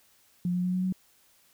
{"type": "tone with pitch steps", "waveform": "sine", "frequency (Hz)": [177.3, 179.46, 181.65, 183.87, 186.11], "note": ["F3", "F3", "F#3", "F#3", "F#3"], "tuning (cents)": [26, 47, -32, -11, 10], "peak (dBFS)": -25, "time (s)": [0.45, 0.925], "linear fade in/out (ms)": 2, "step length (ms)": 95, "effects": ["white hiss -63 dBFS RMS until 1.53 s"]}